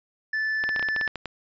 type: tone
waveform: triangle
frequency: 1750 Hz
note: A6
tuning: 10 cents flat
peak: -22 dBFS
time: 0.33-1.08 s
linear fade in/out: 5 ms
type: clicks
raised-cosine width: 0.3 ms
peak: -15 dBFS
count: 11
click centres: 0.639 / 0.691 / 0.762 / 0.795 / 0.827 / 0.887 / 0.963 / 1.012 / 1.077 / 1.157 / 1.257 s
effects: resampled to 16000 Hz